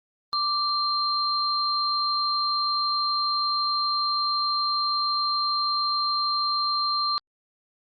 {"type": "tone pair together", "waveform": "sine", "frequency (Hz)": [1174.7, 4164], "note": ["D6", "C8"], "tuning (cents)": [0, -9], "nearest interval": "octave + minor seventh", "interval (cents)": 2191, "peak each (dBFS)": -25, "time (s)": [0.33, 7.18], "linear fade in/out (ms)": 0, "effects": ["Opus 32 kbps"]}